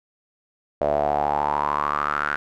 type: tone with band-pass filter sweep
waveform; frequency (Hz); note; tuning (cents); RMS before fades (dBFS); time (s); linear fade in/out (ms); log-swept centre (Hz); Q
sawtooth; 73.42; D2; 0; -23; 0.81-2.36; 0; 610 to 1500; 6.9
effects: none